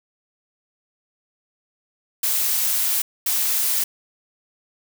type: noise bursts at uneven times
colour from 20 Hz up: blue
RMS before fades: -21 dBFS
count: 2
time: 2.23-3.02 / 3.26-3.84 s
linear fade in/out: 5 ms
effects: none